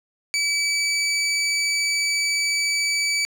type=tone; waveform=20% pulse; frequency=2297 Hz; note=D7; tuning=39 cents flat; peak=-15 dBFS; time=0.34-3.25 s; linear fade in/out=0 ms; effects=low-pass 12000 Hz 12 dB/octave